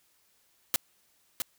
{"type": "noise with echo", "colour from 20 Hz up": "white", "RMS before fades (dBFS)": -25, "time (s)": [0.74, 0.76], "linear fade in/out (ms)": 0, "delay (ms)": 660, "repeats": 1, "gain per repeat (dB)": -6, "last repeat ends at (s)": 1.42, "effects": ["white hiss -68 dBFS RMS until 1.58 s"]}